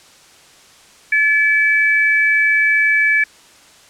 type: tone pair together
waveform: sine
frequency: 1723.8 / 2301 Hz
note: A6 / D7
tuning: -36 / -36 cents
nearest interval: perfect fourth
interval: 500 cents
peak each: -14 dBFS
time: 1.12-3.24 s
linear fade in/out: 5 ms
effects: white hiss -46 dBFS RMS until 3.89 s + low-pass 8000 Hz 12 dB/octave